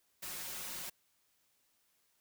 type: noise with comb filter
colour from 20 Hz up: white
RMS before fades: -43 dBFS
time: 0.22-0.9 s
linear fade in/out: 10 ms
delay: 5.5 ms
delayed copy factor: +0.6
effects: white hiss -75 dBFS RMS until 2.2 s